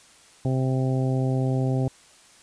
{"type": "harmonic tone", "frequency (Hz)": 130.81, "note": "C3", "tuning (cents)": 0, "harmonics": [1, 2, 3, 4, 5, 6], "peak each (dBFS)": [-22, -28, -32, -34, -36, -38], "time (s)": [0.45, 1.88], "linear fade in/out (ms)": 2, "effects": ["white hiss -53 dBFS RMS until 2.42 s", "resampled to 22050 Hz"]}